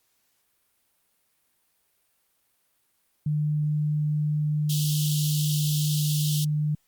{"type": "tone", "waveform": "sine", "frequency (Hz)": 150.4, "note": "D3", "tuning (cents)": 42, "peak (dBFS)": -22, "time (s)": [3.26, 6.75], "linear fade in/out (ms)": 5}
{"type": "high-pass noise", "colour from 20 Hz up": "pink", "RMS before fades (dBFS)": -32, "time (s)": [4.69, 6.45], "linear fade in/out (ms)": 10, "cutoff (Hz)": 2900, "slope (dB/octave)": 96}
{"effects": ["white hiss -70 dBFS RMS until 6.87 s", "Opus 48 kbps"]}